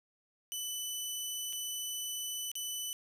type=tone with dropouts; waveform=15% pulse; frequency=2991 Hz; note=F#7; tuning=18 cents sharp; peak=-29 dBFS; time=0.52-2.93 s; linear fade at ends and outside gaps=0 ms; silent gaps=1.527-1.531 / 2.516-2.554 s; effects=none